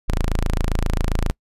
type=tone; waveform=sawtooth; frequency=27.48 Hz; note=A0; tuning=1 cent flat; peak=-14 dBFS; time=0.08-1.31 s; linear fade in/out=0 ms; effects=noise-tail reverb RT60 0.1 s tail -26 dB re dry + resampled to 32000 Hz